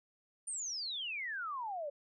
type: exponential sweep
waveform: sine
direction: down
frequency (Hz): 9210 to 554.4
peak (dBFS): -37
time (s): 0.47-1.9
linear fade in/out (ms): 10
effects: none